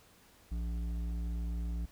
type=tone with hard clipping; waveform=sine; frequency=57.7 Hz; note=A#1; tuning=17 cents flat; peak=-35 dBFS; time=0.51-1.86 s; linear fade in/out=10 ms; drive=9 dB; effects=pink hiss -62 dBFS RMS until 1.91 s